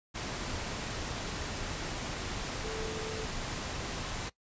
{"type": "tone in noise", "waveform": "sine", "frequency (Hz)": 440, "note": "A4", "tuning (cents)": 0, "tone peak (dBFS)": -38, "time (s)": [2.63, 3.26], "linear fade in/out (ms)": 20, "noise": "pink", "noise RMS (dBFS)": -37, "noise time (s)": [0.14, 4.3], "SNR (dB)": -4, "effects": ["noise-tail reverb RT60 0.1 s tail -19 dB re dry", "resampled to 16000 Hz"]}